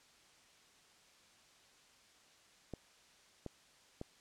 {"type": "clicks", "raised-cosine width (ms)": 2, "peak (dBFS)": -29, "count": 3, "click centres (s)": [2.737, 3.463, 4.014], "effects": ["white hiss -65 dBFS RMS until 4.2 s", "low-pass 7000 Hz 12 dB/octave"]}